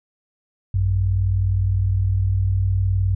sine tone pair together, 56.29 / 95.9 Hz, A1 / G2, +40 / -37 cents, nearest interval major sixth, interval 923 cents, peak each -23 / -17 dBFS, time 0.74-3.15 s, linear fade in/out 5 ms, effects none

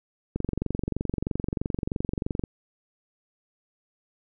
click train, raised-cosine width 3 ms, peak -14 dBFS, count 49, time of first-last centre 0.36-2.438 s, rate 23.1 Hz, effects none

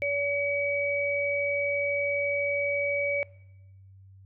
sine tone pair together, 570 / 2273 Hz, C#5 / C#7, +48 / +43 cents, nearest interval 2 octaves, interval 2395 cents, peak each -28 dBFS, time 0.02-3.23 s, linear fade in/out 0 ms, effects noise-tail reverb RT60 1.0 s tail -23 dB re dry + added 96 Hz sine -49 dBFS peak until 4.25 s

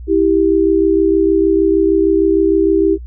sine tone pair together, 326.5 / 393 Hz, E4 / G4, -17 / +4 cents, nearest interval minor third, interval 321 cents, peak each -12 dBFS, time 0.07-2.98 s, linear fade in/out 50 ms, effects noise-tail reverb RT60 0.1 s tail -21 dB re dry + added 60 Hz sine -27 dBFS peak until 3.06 s

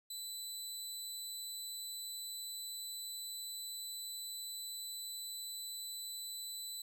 20% pulse tone with amplitude modulation, 3996 Hz, B7, 20 cents sharp, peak -35 dBFS, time 0.1-6.82 s, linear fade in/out 5 ms, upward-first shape sine, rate 225 Hz, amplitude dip 30%, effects none

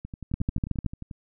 two click trains, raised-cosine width 5 ms, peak -24 / -13 dBFS, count 13 / 8, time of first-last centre 0.05-1.112 / 0.34-0.862 s, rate 11.3 / 13.4 Hz, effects none

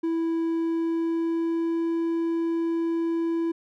triangle tone with pitch glide, 329.6 to 332.5 Hz, E4 to E4, 0 to +15 cents, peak -21 dBFS, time 0.03-3.52 s, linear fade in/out 10 ms, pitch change +15 cents, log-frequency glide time 0.39-1.87 s, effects none

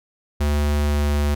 square tone with pitch glide, 73.42 to 73 Hz, D2 to D2, 0 to -10 cents, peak -18 dBFS, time 0.4-1.35 s, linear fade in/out 10 ms, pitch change -10 cents, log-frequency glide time 0.83-1.07 s, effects none

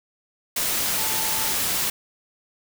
sine tone in noise, 880 Hz, A5, in tune, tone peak -34 dBFS, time 0.97-1.52 s, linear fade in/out 5 ms, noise white, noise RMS -24 dBFS, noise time 0.56-1.9 s, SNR -13 dB, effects none

